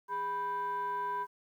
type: tone with frequency modulation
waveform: sine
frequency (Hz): 987.8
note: B5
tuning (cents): 0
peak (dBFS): -31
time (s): 0.08-1.27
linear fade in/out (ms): 50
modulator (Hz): 579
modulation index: 0.52
effects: tanh soft clip ceiling -27 dBFS + 11-bit